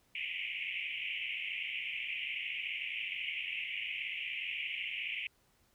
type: band-pass noise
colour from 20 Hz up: pink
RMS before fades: -39 dBFS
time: 0.15-5.27 s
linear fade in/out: 2 ms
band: 2100 to 3000 Hz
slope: 96 dB/octave
effects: pink hiss -71 dBFS RMS until 5.74 s